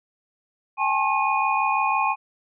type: tone cluster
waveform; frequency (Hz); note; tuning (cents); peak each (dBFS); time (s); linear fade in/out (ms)
sine; 796 / 862 / 1078 / 2475; G5 / A5 / C#6 / D#7; +26 / -36 / -49 / -10; -26 / -24 / -23 / -27; 0.77-2.16; 50
effects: none